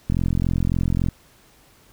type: click train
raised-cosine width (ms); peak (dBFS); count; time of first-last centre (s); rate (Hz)
5; -9; 44; 0.1-1.086; 43.6
effects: pink hiss -54 dBFS RMS until 1.92 s